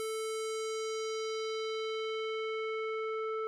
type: tone with low-pass filter sweep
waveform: square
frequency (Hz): 440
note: A4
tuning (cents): 0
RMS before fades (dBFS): -36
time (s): 0-3.47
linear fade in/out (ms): 0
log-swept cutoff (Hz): 11000 to 1500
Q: 1.9
effects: none